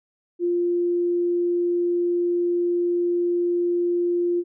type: tone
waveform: sine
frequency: 349.2 Hz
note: F4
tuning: in tune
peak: -19 dBFS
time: 0.39-4.44 s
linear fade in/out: 50 ms
effects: none